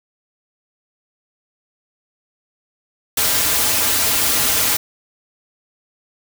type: noise with comb filter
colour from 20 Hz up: white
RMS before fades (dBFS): -17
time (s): 3.17-4.77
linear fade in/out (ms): 5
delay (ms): 5.4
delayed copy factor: -0.65
effects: none

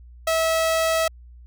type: tone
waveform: sawtooth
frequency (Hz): 649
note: E5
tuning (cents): -27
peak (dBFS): -15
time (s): 0.27-1.08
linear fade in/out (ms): 5
effects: added 60 Hz sine -42 dBFS peak until 1.46 s

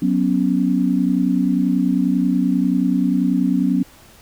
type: chord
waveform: sine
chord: F# suspended fourth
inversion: none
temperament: equal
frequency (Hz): 185 / 246.9 / 277.2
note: F#3 / B3 / C#4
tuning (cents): 0 / 0 / 0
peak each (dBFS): -19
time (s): 0.02-3.83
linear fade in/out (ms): 5
effects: pink hiss -47 dBFS RMS until 4.21 s

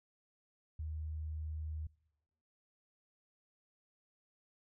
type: tone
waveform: sine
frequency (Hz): 77.78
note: D#2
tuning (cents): 0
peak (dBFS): -38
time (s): 0.79-1.87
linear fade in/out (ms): 5
effects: noise-tail reverb RT60 0.9 s tail -24 dB re dry

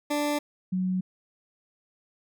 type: tone pair in turn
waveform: 20% pulse / sine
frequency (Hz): 293.7 / 185.02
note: D4 / F#3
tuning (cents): 0 / 0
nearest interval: minor sixth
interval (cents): 800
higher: first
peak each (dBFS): -20 / -24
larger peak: first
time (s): 0.1-0.39 / 0.72-1.01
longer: neither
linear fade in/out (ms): 10
effects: none

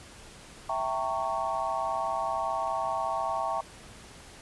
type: chord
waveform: sine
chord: E diminished seventh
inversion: none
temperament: equal with one note detuned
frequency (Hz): 659.3 / 784 / 914.2 / 1108.7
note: E5 / G5 / Bb5 / Db6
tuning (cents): 0 / 0 / -34 / 0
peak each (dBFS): -33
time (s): 0.69-3.61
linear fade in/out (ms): 5
effects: pink hiss -49 dBFS RMS until 4.41 s + resampled to 24000 Hz

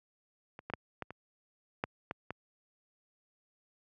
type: clicks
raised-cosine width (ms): 0.5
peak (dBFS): -30 / -24 / -17 / -22 / -29 / -16 / -21 / -23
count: 8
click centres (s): 0.591 / 0.7 / 0.737 / 1.023 / 1.106 / 1.839 / 2.111 / 2.306
effects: high-pass 80 Hz 12 dB/octave

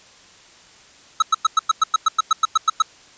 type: tone bursts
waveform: square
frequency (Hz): 1294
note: E6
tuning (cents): -32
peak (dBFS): -12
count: 14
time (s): 1.2-2.822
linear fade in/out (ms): 5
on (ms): 23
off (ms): 100
effects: white hiss -48 dBFS RMS until 3.17 s + resampled to 16000 Hz

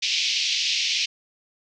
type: band-pass noise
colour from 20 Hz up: pink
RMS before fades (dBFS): -24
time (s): 0.02-1.06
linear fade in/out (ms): 10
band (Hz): 2400 to 5900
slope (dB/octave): 48
effects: none

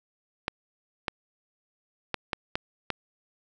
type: clicks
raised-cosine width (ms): 0.3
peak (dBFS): -11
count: 6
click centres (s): 0.481 / 1.082 / 2.143 / 2.332 / 2.555 / 2.903
effects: none

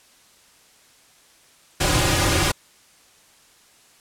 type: noise with comb filter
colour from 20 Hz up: pink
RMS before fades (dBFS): -19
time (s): 1.8-2.52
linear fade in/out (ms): 10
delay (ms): 4.5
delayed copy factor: -0.85
effects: white hiss -54 dBFS RMS until 4 s + low-pass 10000 Hz 12 dB/octave

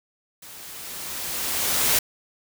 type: noise with level ramp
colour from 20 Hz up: white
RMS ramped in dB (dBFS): -43 to -19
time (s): 0.42-1.99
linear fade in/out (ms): 5
effects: none

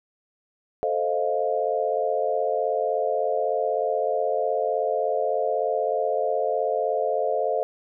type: chord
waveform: sine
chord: F dominant seventh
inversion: first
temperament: equal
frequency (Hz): 440 / 523.3 / 622.3 / 698.5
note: A4 / C5 / Eb5 / F5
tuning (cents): 0 / 0 / 0 / 0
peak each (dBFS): -27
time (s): 0.83-7.63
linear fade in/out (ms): 0
effects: none

